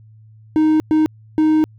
triangle tone bursts at uneven times, 311.1 Hz, D#4, in tune, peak -9 dBFS, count 3, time 0.56-0.8 / 0.91-1.06 / 1.38-1.64 s, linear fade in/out 0 ms, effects added 109 Hz sine -42 dBFS peak until 1.78 s

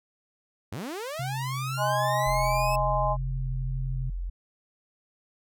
sawtooth linear sweep, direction up, 78.6 to 2627 Hz, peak -29 dBFS, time 0.72-2.76 s, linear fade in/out 5 ms
sine tone with vibrato, 131.4 Hz, C3, 8 cents sharp, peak -30 dBFS, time 1.19-4.1 s, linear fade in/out 5 ms, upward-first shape square, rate 2 Hz, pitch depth 10 cents each way
sine chord, Ab major, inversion second, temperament just, 623 / 830.6 / 1038.3 Hz, Eb5 / Ab5 / C6, +2 / 0 / -14 cents, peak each -28 dBFS, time 1.77-3.17 s, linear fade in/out 50 ms
sine tone, 43.65 Hz, F1, in tune, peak -29 dBFS, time 2.26-4.3 s, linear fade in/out 10 ms
effects none

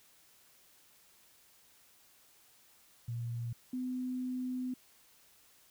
sine tone pair in turn, 118.1 / 253.4 Hz, A#2 / B3, +23 / +45 cents, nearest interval octave + minor second, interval 1322 cents, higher second, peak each -35 / -34 dBFS, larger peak second, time 3.08-3.53 / 3.73-4.74 s, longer second, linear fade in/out 5 ms, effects white hiss -64 dBFS RMS until 5.7 s

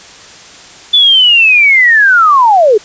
sine linear sweep, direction down, 3500 to 391.8 Hz, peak -3 dBFS, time 0.93-2.78 s, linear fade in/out 10 ms, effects white hiss -34 dBFS RMS until 2.84 s + resampled to 16000 Hz

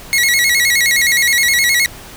sawtooth tone with vibrato, 2046 Hz, C7, 39 cents flat, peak -7 dBFS, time 0.13-1.86 s, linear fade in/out 0 ms, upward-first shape square, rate 9.6 Hz, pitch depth 100 cents each way, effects pink hiss -35 dBFS RMS until 2.16 s

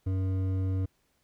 triangle tone with hard clipping, 94.4 Hz, F#2, 35 cents sharp, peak -28 dBFS, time 0.06-0.86 s, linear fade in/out 10 ms, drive 13 dB, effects pink hiss -72 dBFS RMS until 1.23 s

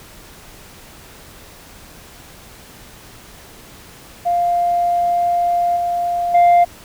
sine tone with level steps, 698.5 Hz, F5, in tune, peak -13 / -16 / -5 dBFS, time 4.25-6.65 s, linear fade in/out 20 ms, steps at 5.76 / 6.34 s, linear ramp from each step 10 ms, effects tanh soft clip ceiling -7 dBFS + pink hiss -41 dBFS RMS until 6.84 s

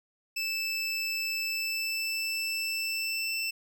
25% pulse tone with pitch glide, 2637 to 2668 Hz, E7 to E7, 0 to +20 cents, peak -26 dBFS, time 0.36-3.51 s, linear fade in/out 10 ms, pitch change +20 cents, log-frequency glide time 1.41-3.34 s, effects none

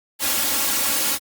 white noise with comb filter, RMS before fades -21 dBFS, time 0.19-1.19 s, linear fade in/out 50 ms, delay 3.6 ms, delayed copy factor +0.8, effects high-pass 80 Hz 12 dB/octave + Opus 48 kbps

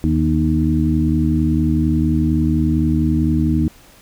harmonic tone with a mistuned harmonic, 77.7 Hz, D#2, 2 cents flat, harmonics 1 / 2 / 3 / 4, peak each -19 / -19 / -19 / -19 dBFS, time 0.04-3.68 s, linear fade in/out 0 ms, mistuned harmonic 3, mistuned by +48 cents, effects pink hiss -47 dBFS RMS until 4.01 s

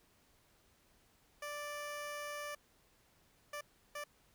15% pulse tone bursts at uneven times, 587.3 Hz, D5, in tune, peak -35 dBFS, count 3, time 1.42-2.55 / 3.53-3.61 / 3.95-4.04 s, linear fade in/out 5 ms, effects pink hiss -70 dBFS RMS until 4.34 s

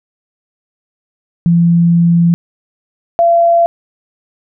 sine tone pair in turn, 170.2 / 680.8 Hz, F3 / F5, -44 / -44 cents, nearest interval 2 octaves, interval 2400 cents, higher second, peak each -6 dBFS, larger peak neither, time 1.46-2.34 / 3.19-3.66 s, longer first, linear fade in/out 0 ms, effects none

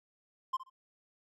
triangle tone with echo, 1048 Hz, C6, 2 cents sharp, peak -27 dBFS, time 0.53-0.57 s, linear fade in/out 10 ms, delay 65 ms, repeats 2, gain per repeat -14 dB, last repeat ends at 0.7 s, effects none

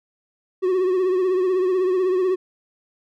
triangle tone with vibrato, 370 Hz, F#4, in tune, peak -15 dBFS, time 0.62-2.36 s, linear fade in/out 20 ms, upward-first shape triangle, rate 16 Hz, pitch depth 67 cents each way, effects none

